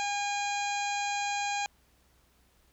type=harmonic tone; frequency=813 Hz; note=G#5; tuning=37 cents flat; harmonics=1 / 2 / 3 / 4 / 5 / 6 / 7 / 8 / 9; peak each=-31 / -40 / -36 / -43 / -42 / -49 / -52 / -42 / -44 dBFS; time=0-1.66 s; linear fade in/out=0 ms; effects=added 62 Hz sine -67 dBFS peak until 2.72 s + pink hiss -67 dBFS RMS until 2.72 s